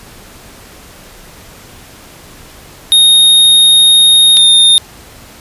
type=tone pair in turn; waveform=square; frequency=3714 / 3659 Hz; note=A#7 / A#7; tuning=-7 / -33 cents; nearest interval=unison; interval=26 cents; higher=first; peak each=-4 dBFS; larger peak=neither; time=2.92-4.37 / 4.37-4.78 s; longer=first; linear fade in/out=0 ms; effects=pink hiss -36 dBFS RMS until 5.4 s + resampled to 32000 Hz